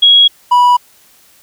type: tone pair in turn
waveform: sine / triangle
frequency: 3314 / 979.6 Hz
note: G#7 / B5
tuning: -4 / -14 cents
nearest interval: octave + major sixth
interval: 2110 cents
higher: first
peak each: -3 dBFS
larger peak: neither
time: 0.02-0.28 / 0.51-0.77 s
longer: neither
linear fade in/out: 10 ms
effects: white hiss -47 dBFS RMS until 1.42 s